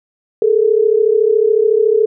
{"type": "tone pair together", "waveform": "sine", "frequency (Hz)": [419.3, 453.2], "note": ["G#4", "A#4"], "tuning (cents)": [17, -49], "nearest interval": "minor second", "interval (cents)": 134, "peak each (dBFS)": -12, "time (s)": [0.42, 2.06], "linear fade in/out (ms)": 2, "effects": []}